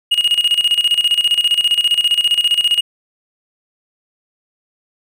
triangle tone with tremolo, 2871 Hz, F7, 47 cents sharp, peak -8 dBFS, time 0.11-2.81 s, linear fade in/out 10 ms, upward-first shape square, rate 15 Hz, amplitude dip 75%, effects none

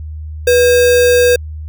sine tone with sample-and-hold, 488.8 Hz, B4, 18 cents flat, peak -6 dBFS, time 0.47-1.36 s, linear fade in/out 5 ms, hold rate 2100 Hz, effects added 77 Hz sine -23 dBFS peak until 1.68 s

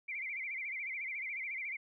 sine tone with vibrato, 2204 Hz, C#7, 11 cents flat, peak -37 dBFS, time 0.08-1.77 s, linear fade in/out 10 ms, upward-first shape sine, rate 14 Hz, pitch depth 140 cents each way, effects none

